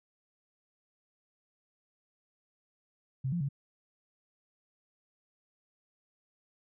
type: tone with pitch steps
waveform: sine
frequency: 132.3 / 173.3 / 139.5 Hz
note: C3 / F3 / C#3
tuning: +20 / -13 / +11 cents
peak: -29 dBFS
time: 3.24-3.489 s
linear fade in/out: 10 ms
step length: 83 ms
effects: none